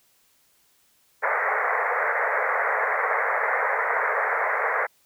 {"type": "band-pass noise", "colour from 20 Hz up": "white", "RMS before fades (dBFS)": -24, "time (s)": [1.22, 4.87], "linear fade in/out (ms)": 20, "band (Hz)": [430, 2100], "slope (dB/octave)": 96, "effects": ["white hiss -63 dBFS RMS until 5.05 s"]}